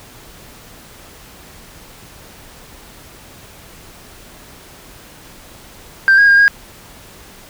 sine tone with pitch steps, 1574 / 1636 / 1613 / 1634 Hz, G6 / G#6 / G6 / G#6, +7 / -26 / +49 / -29 cents, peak -4 dBFS, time 6.08-6.48 s, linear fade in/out 0 ms, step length 100 ms, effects tanh soft clip ceiling -4 dBFS + pink hiss -40 dBFS RMS until 7.49 s

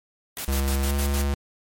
white noise with tremolo, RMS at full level -31 dBFS, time 0.37-1.24 s, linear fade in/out 0 ms, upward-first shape square, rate 6.5 Hz, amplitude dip 75%
square tone with pitch glide, 68.4 to 70.32 Hz, C#2 to C#2, -23 to +25 cents, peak -22 dBFS, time 0.48-1.34 s, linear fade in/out 0 ms, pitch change +48 cents, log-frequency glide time 0.84-0.9 s
effects MP3 64 kbps

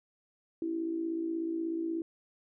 sine tone with amplitude modulation, 329.6 Hz, E4, in tune, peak -28 dBFS, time 0.62-2.02 s, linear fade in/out 2 ms, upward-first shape sine, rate 56.5 Hz, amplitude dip 60%, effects none

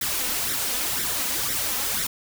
white noise with flanger, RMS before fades -26 dBFS, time 0.01-2.07 s, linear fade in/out 5 ms, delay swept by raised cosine 0.53 to 4.03 ms, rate 2 Hz, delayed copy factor +0.7, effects none

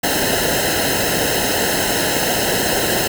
pink noise with comb filter, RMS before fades -18 dBFS, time 0.03-3.08 s, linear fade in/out 10 ms, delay 0.86 ms, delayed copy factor -0.9, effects none

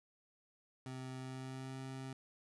25% pulse tone with pitch glide, 130 to 132.35 Hz, C3 to C3, -11 to +20 cents, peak -40 dBFS, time 0.86-2.13 s, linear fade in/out 2 ms, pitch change +31 cents, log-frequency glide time 1.17-1.78 s, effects resampled to 24000 Hz

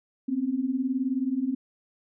sine beating tone pair, 248.1 / 267.1 Hz, B3 / C4, +8 / +36 cents, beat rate 19 Hz, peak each -29 / -26 dBFS, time 0.28-1.55 s, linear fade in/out 10 ms, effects none

